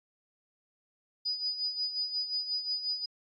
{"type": "tone with tremolo", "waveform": "sine", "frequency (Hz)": 4954, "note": "D#8", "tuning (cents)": -8, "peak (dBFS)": -28, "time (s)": [1.25, 3.06], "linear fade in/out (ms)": 10, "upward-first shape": "sine", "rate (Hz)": 5.6, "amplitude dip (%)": 65, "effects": ["AAC 48 kbps"]}